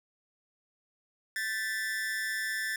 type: tone with amplitude modulation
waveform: 45% pulse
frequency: 1760 Hz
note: A6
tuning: in tune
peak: -27 dBFS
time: 1.36-2.76 s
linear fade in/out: 2 ms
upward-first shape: sine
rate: 215 Hz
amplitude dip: 85%
effects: none